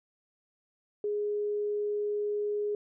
sine tone, 415.3 Hz, G#4, in tune, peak -28 dBFS, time 1.04-2.75 s, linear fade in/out 2 ms, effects none

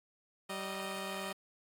10% pulse tone pair together, 192.6 / 618.9 Hz, G3 / D#5, -30 / -9 cents, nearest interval octave + minor sixth, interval 2021 cents, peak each -32 / -33 dBFS, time 0.49-1.33 s, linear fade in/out 10 ms, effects AAC 64 kbps

